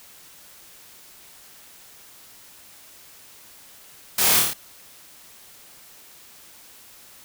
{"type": "noise with echo", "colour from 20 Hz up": "white", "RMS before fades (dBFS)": -21, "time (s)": [4.18, 4.4], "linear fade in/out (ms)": 5, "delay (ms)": 27, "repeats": 5, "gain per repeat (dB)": -2, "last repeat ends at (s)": 4.535, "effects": ["white hiss -48 dBFS RMS until 7.24 s"]}